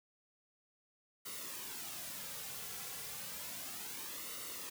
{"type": "noise with flanger", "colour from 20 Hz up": "white", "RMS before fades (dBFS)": -45, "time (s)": [1.25, 4.7], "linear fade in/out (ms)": 10, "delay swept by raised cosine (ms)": [1.2, 3.3], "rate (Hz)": 0.32, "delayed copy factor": -0.6, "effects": []}